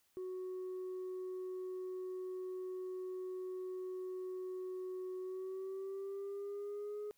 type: tone with pitch glide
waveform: sine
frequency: 370 to 417.7 Hz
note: F#4 to G#4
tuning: 0 to +10 cents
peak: -38 dBFS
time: 0.17-7.11 s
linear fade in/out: 0 ms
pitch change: +210 cents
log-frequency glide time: 5.19-7 s
effects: tanh soft clip ceiling -39 dBFS + white hiss -75 dBFS RMS until 7.17 s